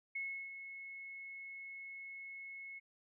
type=tone with ADSR envelope; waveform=sine; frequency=2185 Hz; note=C#7; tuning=26 cents flat; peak=-37 dBFS; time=0.15-2.8 s; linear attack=8 ms; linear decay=340 ms; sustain=-9 dB; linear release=22 ms; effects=none